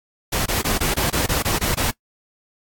pink noise bursts, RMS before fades -21 dBFS, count 10, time 0.32-1.909 s, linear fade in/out 10 ms, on 140 ms, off 21 ms, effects noise-tail reverb RT60 0.1 s tail -21 dB re dry + AAC 64 kbps

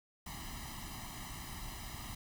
pink noise with comb filter, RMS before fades -45 dBFS, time 0.26-2.15 s, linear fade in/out 5 ms, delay 1 ms, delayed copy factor +0.95, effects none

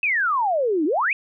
sine exponential two-way sweep, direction down then up, 2637 to 288 to 2637 Hz, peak -18 dBFS, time 0.03-1.13 s, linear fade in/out 2 ms, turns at 0.85 s, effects none

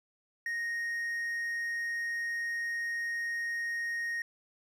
triangle tone, 1864.7 Hz, A#6, in tune, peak -30 dBFS, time 0.46-4.22 s, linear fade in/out 2 ms, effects none

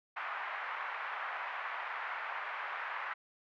pink band-pass noise, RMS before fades -40 dBFS, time 0.16-3.14 s, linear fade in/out 10 ms, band 870 to 2100 Hz, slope 24 dB/octave, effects none

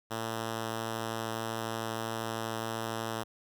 5% pulse tone, 112.7 Hz, A2, 42 cents sharp, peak -22 dBFS, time 0.1-3.24 s, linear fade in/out 20 ms, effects none

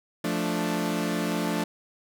sawtooth chord, D minor, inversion first, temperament equal, 174.61 / 220 / 293.7 Hz, F3 / A3 / D4, 0 / 0 / 0 cents, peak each -26 dBFS, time 0.24-1.64 s, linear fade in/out 5 ms, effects none

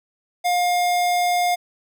square tone, 710 Hz, F5, 28 cents sharp, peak -18 dBFS, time 0.44-1.56 s, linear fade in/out 20 ms, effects none

